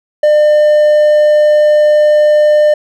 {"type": "tone", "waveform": "triangle", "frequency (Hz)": 601, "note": "D5", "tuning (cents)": 40, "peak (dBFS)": -3, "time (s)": [0.23, 2.74], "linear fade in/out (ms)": 5, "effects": []}